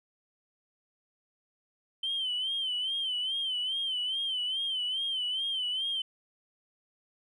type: tone with vibrato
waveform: sine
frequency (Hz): 3090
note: G7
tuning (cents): -26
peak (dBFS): -28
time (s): 2.03-6.02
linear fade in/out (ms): 5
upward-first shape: sine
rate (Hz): 2.4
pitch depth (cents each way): 87
effects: tanh soft clip ceiling -25 dBFS